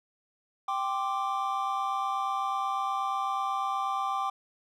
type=chord; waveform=triangle; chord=G suspended fourth; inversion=none; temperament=equal; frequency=784 / 1046.5 / 1174.7 Hz; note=G5 / C6 / D6; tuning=0 / 0 / 0 cents; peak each=-30 / -33 / -29 dBFS; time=0.68-4.3 s; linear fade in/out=5 ms; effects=none